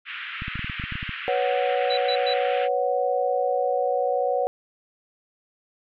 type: band-pass noise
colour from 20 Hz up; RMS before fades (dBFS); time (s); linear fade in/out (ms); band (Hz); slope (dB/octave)
white; -34; 0.05-2.69; 50; 1300 to 3000; 48
type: clicks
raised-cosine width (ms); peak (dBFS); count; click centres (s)
5; -20; 12; 0.421 / 0.481 / 0.556 / 0.593 / 0.645 / 0.698 / 0.798 / 0.839 / 0.923 / 0.955 / 1.029 / 1.093
type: chord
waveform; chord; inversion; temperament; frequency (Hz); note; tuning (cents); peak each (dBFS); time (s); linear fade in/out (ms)
sine; B suspended second; none; equal; 493.9 / 554.4 / 740; B4 / C#5 / F#5; 0 / 0 / 0; -25 / -25 / -25; 1.28-4.47; 0
type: tone bursts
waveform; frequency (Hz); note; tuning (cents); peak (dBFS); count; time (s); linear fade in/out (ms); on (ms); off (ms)
sine; 3951; B7; 0; -26; 3; 1.9-2.336; 5; 72; 110
effects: none